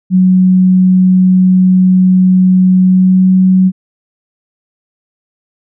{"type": "tone with pitch glide", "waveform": "sine", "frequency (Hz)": [185, 186.61], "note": ["F#3", "F#3"], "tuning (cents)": [0, 15], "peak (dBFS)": -4, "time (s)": [0.1, 3.72], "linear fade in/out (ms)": 50, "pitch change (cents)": 15, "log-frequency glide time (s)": [2.83, 3.29], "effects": []}